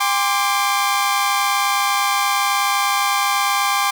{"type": "chord", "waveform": "sawtooth", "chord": "G suspended fourth", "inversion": "none", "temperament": "equal with one note detuned", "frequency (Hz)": [802.8, 1046.5, 1174.7], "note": ["G5", "C6", "D6"], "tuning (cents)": [41, 0, 0], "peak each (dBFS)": -17, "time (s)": [0, 3.91], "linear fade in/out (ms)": 10, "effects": []}